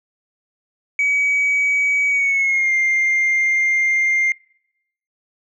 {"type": "tone with pitch glide", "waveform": "sine", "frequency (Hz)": [2270, 2106], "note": ["C#7", "C7"], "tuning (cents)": [41, 11], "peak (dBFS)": -13, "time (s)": [0.99, 4.32], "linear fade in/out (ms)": 2, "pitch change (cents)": -130, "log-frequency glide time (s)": [2.08, 2.73], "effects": ["noise-tail reverb RT60 0.8 s tail -25 dB re dry", "tanh soft clip ceiling -12 dBFS"]}